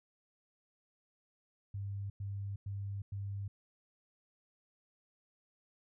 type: tone bursts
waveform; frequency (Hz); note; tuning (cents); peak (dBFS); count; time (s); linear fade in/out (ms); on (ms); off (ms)
sine; 99.6; G2; +28; -37; 4; 1.74-3.48; 5; 360; 100
effects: none